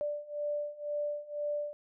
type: beating tone pair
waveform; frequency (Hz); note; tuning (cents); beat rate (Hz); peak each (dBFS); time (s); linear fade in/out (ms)
sine; 587.3 / 589.3; D5 / D5; 0 / +6; 2; -37 / -35; 0.01-1.73; 0
effects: none